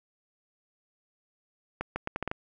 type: accelerating click train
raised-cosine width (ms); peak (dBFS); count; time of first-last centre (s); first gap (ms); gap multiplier
0.5; -16; 7; 1.81-2.315; 150; 0.76
effects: none